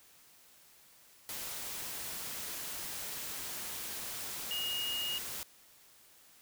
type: tone in noise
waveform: sine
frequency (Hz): 2863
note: F7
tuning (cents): +42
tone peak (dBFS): -34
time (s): 4.51-5.18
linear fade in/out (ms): 0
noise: white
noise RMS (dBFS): -41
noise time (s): 1.29-5.43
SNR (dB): +4
effects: white hiss -61 dBFS RMS until 6.41 s